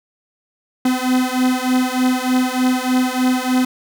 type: beating tone pair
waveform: 45% pulse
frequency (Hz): 252.9 / 256.2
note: B3 / C4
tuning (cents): +41 / -36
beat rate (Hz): 3.3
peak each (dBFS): -18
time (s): 0.85-3.65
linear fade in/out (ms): 5
effects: none